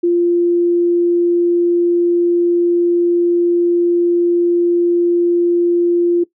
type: tone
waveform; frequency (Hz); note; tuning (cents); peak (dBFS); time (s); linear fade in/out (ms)
sine; 346.8; F4; -12; -10; 0.03-6.24; 10
effects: noise-tail reverb RT60 0.1 s tail -18 dB re dry